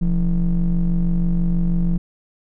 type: ring-modulated tone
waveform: triangle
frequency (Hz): 75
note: D2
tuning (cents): +37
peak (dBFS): -10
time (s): 0.01-1.98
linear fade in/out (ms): 10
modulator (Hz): 98.1
effects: none